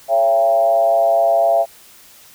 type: tone with frequency modulation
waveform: sine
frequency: 674 Hz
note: E5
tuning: 38 cents sharp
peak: -11 dBFS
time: 0.08-1.66 s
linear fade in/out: 50 ms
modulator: 119 Hz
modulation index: 0.77
effects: white hiss -45 dBFS RMS until 2.34 s